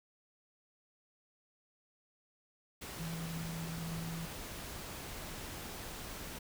sine tone in noise, 164.81 Hz, E3, in tune, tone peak -39 dBFS, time 2.99-4.26 s, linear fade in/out 10 ms, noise pink, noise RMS -45 dBFS, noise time 2.81-6.39 s, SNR +3 dB, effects none

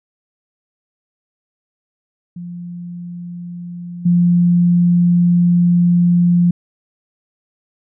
sine tone with level steps, 174.6 Hz, F3, in tune, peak -26 / -9 dBFS, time 2.36-6.51 s, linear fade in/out 5 ms, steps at 4.05 s, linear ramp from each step 10 ms, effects none

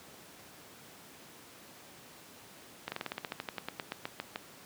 slowing click train, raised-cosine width 0.3 ms, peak -19 dBFS, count 18, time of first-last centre 2.88-4.359 s, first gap 40 ms, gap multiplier 1.09, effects pink hiss -53 dBFS RMS until 4.65 s + high-pass 150 Hz 12 dB/octave

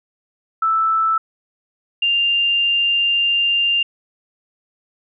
sine tone pair in turn, 1318.5 / 2794 Hz, E6 / F7, 0 / 0 cents, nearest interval octave + minor second, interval 1300 cents, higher second, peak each -14 dBFS, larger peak neither, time 0.62-1.18 / 2.02-3.83 s, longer second, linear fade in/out 5 ms, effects none

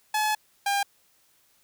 sawtooth tone pair in turn, 855 / 801.9 Hz, A5 / G5, -50 / +39 cents, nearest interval minor second, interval 111 cents, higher first, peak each -19 dBFS, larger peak neither, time 0.14-0.35 / 0.66-0.83 s, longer first, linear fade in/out 5 ms, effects white hiss -64 dBFS RMS until 1.63 s

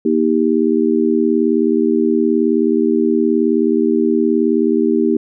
harmonic tone, 79 Hz, D#2, 27 cents sharp, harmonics 3 / 4 / 5, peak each -16 / -16 / -16 dBFS, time 0.05-5.17 s, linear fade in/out 5 ms, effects none

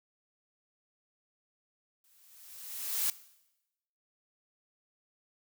blue noise with exponential growth, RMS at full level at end -28 dBFS, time 2.04-3.1 s, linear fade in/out 2 ms, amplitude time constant 230 ms, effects noise-tail reverb RT60 0.9 s tail -18 dB re dry

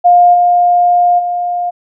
sine tone with level steps, 707 Hz, F5, 21 cents sharp, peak -3 / -6 / -13 dBFS, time 0.04-1.71 s, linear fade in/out 20 ms, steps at 0.33 / 1.18 s, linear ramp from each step 20 ms, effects none

